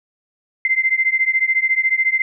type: beating tone pair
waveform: sine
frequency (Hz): 2074 / 2088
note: C7 / C7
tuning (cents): -16 / -4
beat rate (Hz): 14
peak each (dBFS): -17 / -18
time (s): 0.65-2.22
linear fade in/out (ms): 2
effects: none